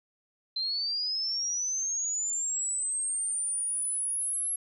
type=linear sweep; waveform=sine; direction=up; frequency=4078 to 11175 Hz; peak=-28 dBFS; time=0.56-4.56 s; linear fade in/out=5 ms; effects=none